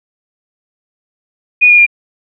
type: tone with pitch steps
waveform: sine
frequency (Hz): 2464 / 2431 / 2399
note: D#7 / D#7 / D7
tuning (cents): -17 / -41 / +36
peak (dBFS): -3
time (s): 1.61-1.865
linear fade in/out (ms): 20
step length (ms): 85
effects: none